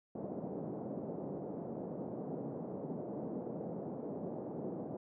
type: band-pass noise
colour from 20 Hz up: pink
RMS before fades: -42 dBFS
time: 0.15-4.97 s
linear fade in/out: 5 ms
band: 160 to 640 Hz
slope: 24 dB/octave
effects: none